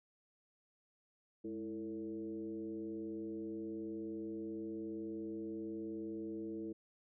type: tone with frequency modulation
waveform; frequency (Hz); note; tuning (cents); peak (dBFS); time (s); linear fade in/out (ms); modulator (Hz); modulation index
sine; 329.6; E4; 0; -40; 1.44-6.73; 10; 119; 0.9
effects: none